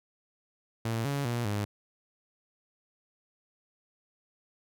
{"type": "tone with pitch steps", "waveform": "sawtooth", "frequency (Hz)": [113.9, 140.9, 119.3, 103.3], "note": ["A#2", "C#3", "A#2", "G#2"], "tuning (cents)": [-40, 29, 41, -9], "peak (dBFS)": -25, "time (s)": [0.85, 1.65], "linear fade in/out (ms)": 5, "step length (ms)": 200, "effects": []}